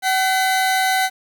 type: tone pair together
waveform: 30% pulse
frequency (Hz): 759 / 2026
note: F#5 / B6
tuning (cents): +44 / +44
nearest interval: octave + perfect fourth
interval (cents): 1700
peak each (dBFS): -14 / -20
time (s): 0.02-1.1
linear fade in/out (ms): 50
effects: 8-bit